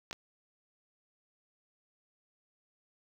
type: clicks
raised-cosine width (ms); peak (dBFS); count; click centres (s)
0.2; -22; 2; 0.111 / 0.129
effects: 8-bit